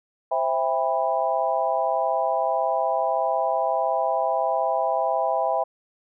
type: chord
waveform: sine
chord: C major seventh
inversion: none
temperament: equal with one note detuned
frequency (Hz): 523.3 / 659.3 / 800.9 / 987.8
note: C5 / E5 / G5 / B5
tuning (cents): 0 / 0 / +37 / 0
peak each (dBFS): -28 / -24 / -25 / -28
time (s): 0.31-5.64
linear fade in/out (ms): 10
effects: none